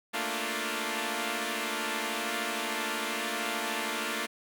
5% pulse chord, Bb major seventh, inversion third, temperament equal, 220 / 233.1 / 293.7 / 349.2 Hz, A3 / Bb3 / D4 / F4, 0 / 0 / 0 / 0 cents, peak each -25 dBFS, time 0.13-4.27 s, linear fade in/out 20 ms, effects none

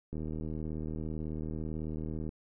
click train, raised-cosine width 3 ms, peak -26 dBFS, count 170, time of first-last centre 0.13-2.291 s, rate 78.2 Hz, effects none

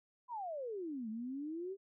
sine exponential two-way sweep, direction down then up, 1021 to 213.2 to 400.9 Hz, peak -39 dBFS, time 0.28-1.77 s, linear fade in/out 50 ms, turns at 1.09 s, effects none

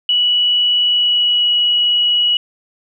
sine tone with pitch glide, 2941 to 2921 Hz, F#7 to F#7, -11 to -23 cents, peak -11 dBFS, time 0.09-2.37 s, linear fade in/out 2 ms, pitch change -12 cents, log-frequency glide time 0.82-1.48 s, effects none

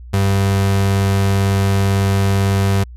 35% pulse tone, 98 Hz, G2, in tune, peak -11 dBFS, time 0.13-2.84 s, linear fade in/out 10 ms, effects added 60 Hz sine -32 dBFS peak until 2.96 s + resampled to 32000 Hz

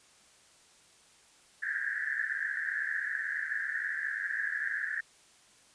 white band-pass noise, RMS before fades -34 dBFS, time 1.62-5.01 s, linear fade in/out 10 ms, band 1600 to 1800 Hz, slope 96 dB/octave, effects white hiss -61 dBFS RMS until 5.74 s + resampled to 22050 Hz

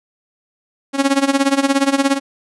sawtooth tone with tremolo, 275.3 Hz, C#4, 12 cents flat, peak -6 dBFS, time 0.93-2.2 s, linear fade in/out 50 ms, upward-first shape sine, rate 17 Hz, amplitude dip 85%, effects resampled to 24000 Hz

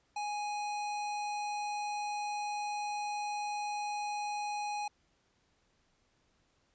square tone, 830.6 Hz, G#5, in tune, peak -35 dBFS, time 0.16-4.88 s, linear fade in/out 5 ms, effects pink hiss -73 dBFS RMS until 6.74 s + resampled to 16000 Hz

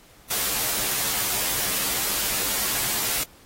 white noise with comb filter, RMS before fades -25 dBFS, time 0.3-3.24 s, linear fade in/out 10 ms, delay 12 ms, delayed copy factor -0.9, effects pink hiss -53 dBFS RMS until 3.45 s + AAC 48 kbps

